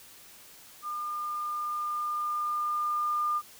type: tone with level ramp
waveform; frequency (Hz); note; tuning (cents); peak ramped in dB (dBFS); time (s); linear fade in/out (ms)
sine; 1206; D6; +46; -32 to -25; 0.82-3.42; 50
effects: white hiss -52 dBFS RMS until 3.59 s